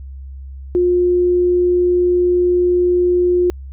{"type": "tone", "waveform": "sine", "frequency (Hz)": 355.9, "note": "F4", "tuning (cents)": 33, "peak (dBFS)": -11, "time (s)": [0.75, 3.5], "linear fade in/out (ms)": 0, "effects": ["added 67 Hz sine -29 dBFS peak until 3.72 s"]}